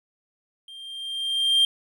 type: tone with level ramp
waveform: triangle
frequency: 3183 Hz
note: G7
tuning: 26 cents sharp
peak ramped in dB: -39 to -13 dBFS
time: 0.68-1.65 s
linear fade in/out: 2 ms
effects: none